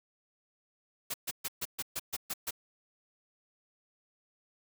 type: noise bursts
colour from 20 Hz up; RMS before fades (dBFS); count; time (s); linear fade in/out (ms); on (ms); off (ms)
white; -35; 9; 1.1-2.509; 10; 41; 130
effects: none